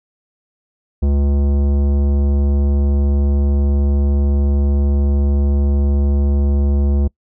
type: tone with tanh clipping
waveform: sine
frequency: 70.7 Hz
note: C#2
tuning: 35 cents sharp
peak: -14 dBFS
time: 1.02-7.08 s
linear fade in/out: 10 ms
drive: 15 dB
effects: noise-tail reverb RT60 0.1 s tail -25 dB re dry